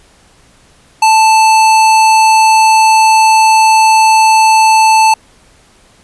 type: tone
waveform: square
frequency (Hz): 880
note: A5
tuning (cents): 0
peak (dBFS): -5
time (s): 1.02-5.14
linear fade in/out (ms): 5
effects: pink hiss -46 dBFS RMS until 6.03 s + resampled to 24000 Hz